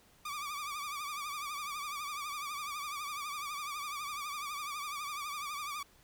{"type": "tone with vibrato", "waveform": "sawtooth", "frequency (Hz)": 1174.7, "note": "D6", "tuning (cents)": 0, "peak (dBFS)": -34, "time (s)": [0.25, 5.83], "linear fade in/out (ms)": 5, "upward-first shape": "triangle", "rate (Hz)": 12, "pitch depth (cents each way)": 98, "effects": ["pink hiss -64 dBFS RMS until 6.03 s"]}